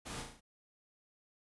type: noise with echo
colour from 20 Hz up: pink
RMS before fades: -44 dBFS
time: 0.05-0.23 s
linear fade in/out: 20 ms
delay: 36 ms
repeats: 5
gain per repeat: -4 dB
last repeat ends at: 0.41 s
effects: resampled to 24000 Hz